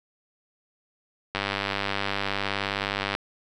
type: click train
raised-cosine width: 0.3 ms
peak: -10 dBFS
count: 180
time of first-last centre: 1.35-3.151 s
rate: 99.4 Hz
effects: none